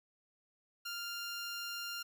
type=tone; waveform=15% pulse; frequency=1397 Hz; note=F6; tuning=in tune; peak=-33 dBFS; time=0.85-2.03 s; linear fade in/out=10 ms; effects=none